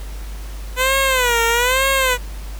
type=tone with vibrato; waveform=10% pulse; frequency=500 Hz; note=B4; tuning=21 cents sharp; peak=-6 dBFS; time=0.76-2.18 s; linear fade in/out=50 ms; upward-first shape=sine; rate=1.1 Hz; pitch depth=140 cents each way; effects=added 50 Hz sine -27 dBFS peak until 2.59 s + pink hiss -40 dBFS RMS until 2.59 s